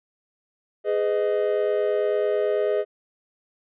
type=chord; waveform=triangle; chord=G# minor; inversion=none; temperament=equal with one note detuned; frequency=415.3 / 504.3 / 622.3 Hz; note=G#4 / B4 / D#5; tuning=0 / +36 / 0 cents; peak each=-21 / -25 / -23 dBFS; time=0.84-2.85 s; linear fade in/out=50 ms; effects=resampled to 8000 Hz